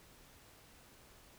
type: silence
effects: pink hiss -61 dBFS RMS until 1.38 s